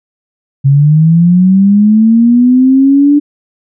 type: linear sweep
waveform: sine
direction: up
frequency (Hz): 134.9 to 293.7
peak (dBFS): -3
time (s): 0.64-3.2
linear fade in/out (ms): 20
effects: none